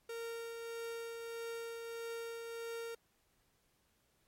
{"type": "tone with tremolo", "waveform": "45% pulse", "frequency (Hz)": 461.9, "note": "A#4", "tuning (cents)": -16, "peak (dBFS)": -40, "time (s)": [0.09, 2.95], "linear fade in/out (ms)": 5, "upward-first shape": "triangle", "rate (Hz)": 1.6, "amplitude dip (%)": 35, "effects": ["pink hiss -75 dBFS RMS until 4.27 s", "MP3 64 kbps"]}